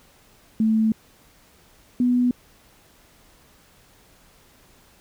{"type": "tone pair in turn", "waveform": "sine", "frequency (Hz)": [220, 246.6], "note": ["A3", "B3"], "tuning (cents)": [0, -2], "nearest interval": "major second", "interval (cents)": 198, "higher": "second", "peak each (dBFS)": -16, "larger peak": "neither", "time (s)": [[0.6, 0.92], [2, 2.31]], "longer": "first", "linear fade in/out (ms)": 2, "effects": ["pink hiss -55 dBFS RMS until 5 s"]}